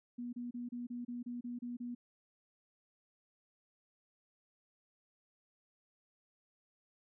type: tone bursts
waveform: sine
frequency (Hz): 242.1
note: B3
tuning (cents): -34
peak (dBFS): -39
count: 10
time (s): 0.18-1.95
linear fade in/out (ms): 10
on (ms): 150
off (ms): 30
effects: none